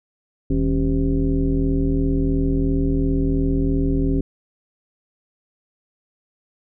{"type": "tone with frequency modulation", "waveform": "sine", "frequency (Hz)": 155.56, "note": "D#3", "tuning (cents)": 0, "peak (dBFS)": -16, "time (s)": [0.5, 4.21], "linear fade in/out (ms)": 5, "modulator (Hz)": 118, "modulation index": 1.7, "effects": []}